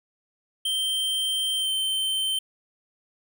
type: tone with pitch glide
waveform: square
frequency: 3136 to 3104 Hz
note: G7 to G7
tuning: 0 to -18 cents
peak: -24 dBFS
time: 0.65-2.39 s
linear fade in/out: 5 ms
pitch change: -18 cents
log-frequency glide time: 1.55-1.7 s
effects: none